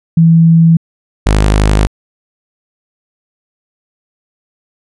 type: tone pair in turn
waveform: sine / sawtooth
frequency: 164.81 / 51.7 Hz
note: E3 / G#1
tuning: 0 / -7 cents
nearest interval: octave + minor sixth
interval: 2007 cents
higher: first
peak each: -3 dBFS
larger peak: neither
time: 0.17-0.77 / 1.26-1.87 s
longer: second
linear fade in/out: 5 ms
effects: resampled to 24000 Hz